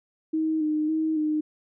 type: tone with vibrato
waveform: sine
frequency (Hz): 311.1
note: D#4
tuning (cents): 0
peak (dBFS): -22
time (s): 0.33-1.41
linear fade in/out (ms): 10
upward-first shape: square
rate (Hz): 1.8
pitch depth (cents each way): 28
effects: none